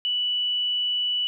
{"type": "tone", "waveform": "sine", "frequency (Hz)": 2960, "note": "F#7", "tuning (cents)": 0, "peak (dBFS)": -22, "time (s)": [0.05, 1.27], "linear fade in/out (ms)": 0, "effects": []}